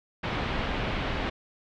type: low-pass noise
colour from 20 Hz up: pink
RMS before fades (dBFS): -30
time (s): 0.23-1.3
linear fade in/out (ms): 10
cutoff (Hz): 3400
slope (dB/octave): 24
effects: none